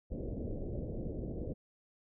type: low-pass noise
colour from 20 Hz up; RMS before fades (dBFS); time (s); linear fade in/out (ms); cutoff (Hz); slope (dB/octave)
pink; -39; 0.1-1.54; 20; 580; 48
effects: none